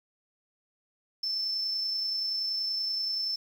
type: tone with amplitude modulation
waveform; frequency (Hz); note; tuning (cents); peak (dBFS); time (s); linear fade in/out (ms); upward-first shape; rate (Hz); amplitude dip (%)
sine; 5300; E8; +9; -27; 1.23-3.36; 5; sine; 30.5; 25
effects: 9-bit